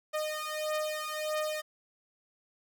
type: beating tone pair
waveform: sawtooth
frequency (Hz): 613 / 614.6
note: D#5 / D#5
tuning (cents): -26 / -21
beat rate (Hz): 1.6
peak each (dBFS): -31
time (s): 0.13-1.62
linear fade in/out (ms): 20
effects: none